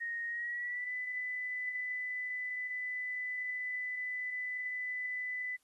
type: tone with pitch glide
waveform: sine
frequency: 1864.7 to 1998.5 Hz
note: A#6 to B6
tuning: 0 to +20 cents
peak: -35 dBFS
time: 0-5.57 s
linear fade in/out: 20 ms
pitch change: +120 cents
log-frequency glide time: 0.26-0.93 s
effects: white hiss -75 dBFS RMS until 5.63 s + AAC 32 kbps